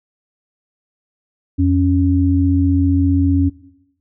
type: tone pair together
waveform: sine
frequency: 87.12 / 276.6 Hz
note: F2 / C#4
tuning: -4 / -4 cents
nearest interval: octave + minor sixth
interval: 2000 cents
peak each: -14 dBFS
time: 1.58-3.5 s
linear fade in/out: 20 ms
effects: noise-tail reverb RT60 0.8 s tail -18 dB re dry